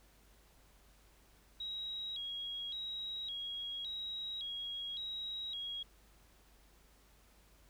sine tone with vibrato, 3555 Hz, A7, 17 cents sharp, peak -39 dBFS, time 1.6-5.83 s, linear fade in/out 5 ms, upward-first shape square, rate 0.89 Hz, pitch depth 130 cents each way, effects added 50 Hz sine -65 dBFS peak until 7.69 s + pink hiss -67 dBFS RMS until 7.69 s

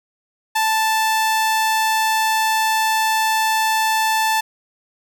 sawtooth tone, 880 Hz, A5, in tune, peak -12 dBFS, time 0.55-4.41 s, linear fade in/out 10 ms, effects none

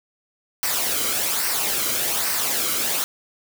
white noise with flanger, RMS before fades -23 dBFS, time 0.63-3.04 s, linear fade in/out 0 ms, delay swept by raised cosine 0.28 to 1.15 ms, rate 1.2 Hz, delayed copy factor -0.55, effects none

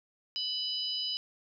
harmonic tone, 994 Hz, B5, 11 cents sharp, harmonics 3 / 4 / 5, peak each -35 / -40 / -34 dBFS, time 0.36-1.17 s, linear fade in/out 0 ms, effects none

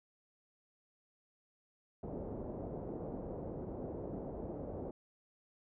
white low-pass noise, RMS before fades -43 dBFS, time 2.03-4.91 s, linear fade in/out 2 ms, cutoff 570 Hz, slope 24 dB/octave, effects none

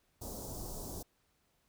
pink band-stop noise, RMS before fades -43 dBFS, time 0.21-1.03 s, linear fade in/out 10 ms, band 870 to 5300 Hz, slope 24 dB/octave, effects pink hiss -75 dBFS RMS until 1.68 s

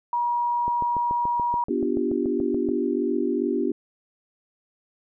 sine tone, 957 Hz, A#5, 45 cents sharp, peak -21 dBFS, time 0.13-1.64 s, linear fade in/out 2 ms
click train, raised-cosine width 2 ms, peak -21 dBFS, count 15, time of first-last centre 0.68-2.689 s, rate 6.97 Hz
sine chord, G dominant seventh, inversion first, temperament equal, 246.9 / 293.7 / 349.2 / 392 Hz, B3 / D4 / F4 / G4, 0 / 0 / 0 / 0 cents, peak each -27 dBFS, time 1.69-3.72 s, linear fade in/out 5 ms
effects none

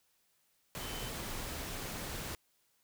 sine tone in noise, 3054 Hz, G7, 46 cents flat, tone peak -48 dBFS, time 0.81-1.09 s, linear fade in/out 0 ms, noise pink, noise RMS -41 dBFS, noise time 0.75-2.35 s, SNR -10 dB, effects white hiss -74 dBFS RMS until 2.83 s

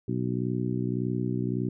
harmonic tone, 61.74 Hz, B1, in tune, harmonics 2 / 3 / 4 / 5 / 6, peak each -30 / -32 / -33 / -34 / -35 dBFS, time 0.08-1.69 s, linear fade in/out 5 ms, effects none

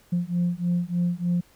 sine beating tone pair, 173.5 / 176.8 Hz, F3 / F3, -11 / +22 cents, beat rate 3.3 Hz, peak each -24 dBFS, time 0.12-1.41 s, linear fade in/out 10 ms, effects tanh soft clip ceiling -17 dBFS + pink hiss -58 dBFS RMS until 1.55 s

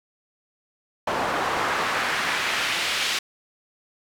pink noise with band-pass filter sweep, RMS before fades -25 dBFS, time 1.07-3.19 s, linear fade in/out 5 ms, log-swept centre 810 to 3300 Hz, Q 1.1, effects none

